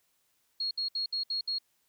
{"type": "tone bursts", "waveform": "sine", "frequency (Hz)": 4300, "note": "C8", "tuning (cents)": 47, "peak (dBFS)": -29, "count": 6, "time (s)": [0.6, 1.585], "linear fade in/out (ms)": 5, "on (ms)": 110, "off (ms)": 65, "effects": ["white hiss -73 dBFS RMS until 1.88 s"]}